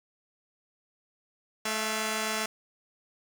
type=tone pair together; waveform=5% pulse; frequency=217.1 / 678.6 Hz; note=A3 / F5; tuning=-23 / -50 cents; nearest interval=octave + minor sixth; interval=1973 cents; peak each=-19 / -22 dBFS; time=1.65-2.46 s; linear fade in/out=5 ms; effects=none